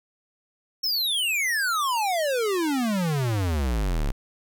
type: exponential sweep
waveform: square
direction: down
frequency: 5490 to 31.92 Hz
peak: -23 dBFS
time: 0.83-4.12 s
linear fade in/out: 10 ms
effects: none